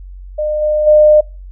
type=tone with level steps; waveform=sine; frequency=606 Hz; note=D#5; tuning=46 cents flat; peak=-14 / -11 / -4 dBFS; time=0.38-1.21 s; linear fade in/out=10 ms; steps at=0.61 / 0.86 s; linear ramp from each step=20 ms; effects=noise-tail reverb RT60 0.3 s tail -24 dB re dry + added 46 Hz sine -29 dBFS peak until 1.51 s